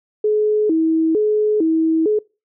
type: tone with vibrato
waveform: sine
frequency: 370 Hz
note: F#4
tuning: in tune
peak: -13 dBFS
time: 0.24-2.19 s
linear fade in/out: 5 ms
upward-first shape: square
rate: 1.1 Hz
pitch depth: 240 cents each way
effects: noise-tail reverb RT60 0.3 s tail -24 dB re dry